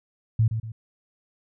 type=tone with echo; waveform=sine; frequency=111.6 Hz; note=A2; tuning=25 cents sharp; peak=-16 dBFS; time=0.39-0.48 s; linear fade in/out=5 ms; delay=120 ms; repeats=2; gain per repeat=-8 dB; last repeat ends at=0.72 s; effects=none